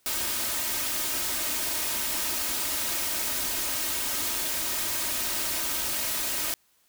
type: noise with comb filter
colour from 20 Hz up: white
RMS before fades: -29 dBFS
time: 0.06-6.54 s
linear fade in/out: 0 ms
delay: 3.2 ms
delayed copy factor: +0.55
effects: white hiss -66 dBFS RMS until 6.88 s